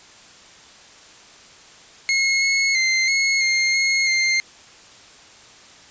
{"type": "tone with pitch steps", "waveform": "sawtooth", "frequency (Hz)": [2165, 2181, 2083, 2173, 2122, 2156, 2103], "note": ["C#7", "C#7", "C7", "C#7", "C7", "C#7", "C7"], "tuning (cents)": [-41, -29, -8, -35, 24, -49, 8], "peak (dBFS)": -13, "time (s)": [2.09, 4.4], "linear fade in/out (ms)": 0, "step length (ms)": 330, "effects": ["white hiss -46 dBFS RMS until 5.9 s", "resampled to 16000 Hz"]}